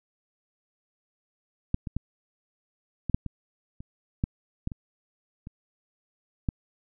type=clicks; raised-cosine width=5 ms; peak=-11 / -21 / -16 / -17 / -7 / -20 / -28 / -12 / -16 / -24 / -27 / -13 dBFS; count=12; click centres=1.744 / 1.872 / 1.966 / 3.097 / 3.145 / 3.263 / 3.805 / 4.239 / 4.674 / 4.718 / 5.471 / 6.488 s; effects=none